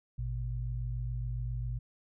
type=tone pair together; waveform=sine; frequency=53.99 / 121.2 Hz; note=A1 / B2; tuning=-32 / -32 cents; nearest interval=octave + major second; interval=1400 cents; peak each=-35 / -35 dBFS; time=0.18-1.79 s; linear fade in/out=10 ms; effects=none